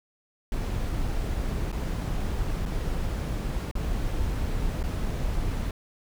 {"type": "noise with dropouts", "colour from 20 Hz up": "brown", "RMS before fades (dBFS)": -28, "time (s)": [0.52, 5.71], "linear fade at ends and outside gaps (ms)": 2, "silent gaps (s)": [[1.718, 1.726], [2.654, 2.659], [3.713, 3.753], [4.829, 4.837]], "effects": []}